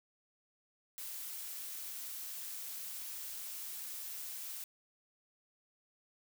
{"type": "noise", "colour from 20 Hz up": "blue", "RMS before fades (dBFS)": -44, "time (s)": [0.98, 4.64], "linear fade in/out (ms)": 0, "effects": []}